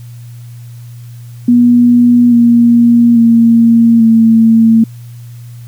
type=tone with pitch steps; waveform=sine; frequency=241.8 / 236.3 / 230.9 / 225.6 Hz; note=B3 / A#3 / A#3 / A3; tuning=-36 / +24 / -16 / +44 cents; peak=-3 dBFS; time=1.48-4.84 s; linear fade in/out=5 ms; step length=840 ms; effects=added 119 Hz sine -27 dBFS peak until 5.67 s + white hiss -46 dBFS RMS until 5.67 s